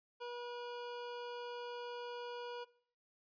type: tone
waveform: 25% pulse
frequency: 483 Hz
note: B4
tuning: 39 cents flat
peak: -39 dBFS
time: 0.2-2.65 s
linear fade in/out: 20 ms
effects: noise-tail reverb RT60 0.5 s tail -19 dB re dry + resampled to 11025 Hz